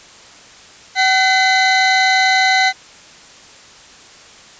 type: tone pair together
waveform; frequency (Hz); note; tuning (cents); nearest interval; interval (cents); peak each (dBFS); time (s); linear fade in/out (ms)
30% pulse; 759.2 / 2035; F#5 / C7; +44 / -49; octave + perfect fourth; 1707; -11; 0.95-2.73; 50
effects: white hiss -41 dBFS RMS until 4.59 s + resampled to 16000 Hz